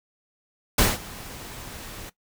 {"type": "noise with ADSR envelope", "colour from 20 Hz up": "pink", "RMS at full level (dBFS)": -17, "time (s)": [0.78, 2.1], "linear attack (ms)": 6, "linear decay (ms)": 190, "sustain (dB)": -22, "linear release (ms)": 13, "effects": ["noise-tail reverb RT60 0.1 s tail -17 dB re dry"]}